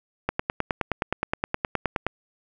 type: click train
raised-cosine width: 0.5 ms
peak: -8 dBFS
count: 18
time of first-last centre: 0.29-2.066 s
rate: 9.57 Hz
effects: none